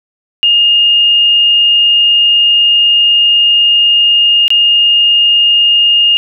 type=tone with dropouts; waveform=sine; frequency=2836 Hz; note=F7; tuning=26 cents sharp; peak=-5 dBFS; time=0.43-6.17 s; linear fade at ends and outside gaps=0 ms; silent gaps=4.48-4.504 s; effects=none